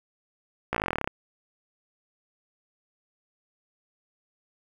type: slowing click train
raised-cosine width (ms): 0.5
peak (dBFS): -11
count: 16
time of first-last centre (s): 0.73-1.075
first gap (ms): 16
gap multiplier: 1.05
effects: 7-bit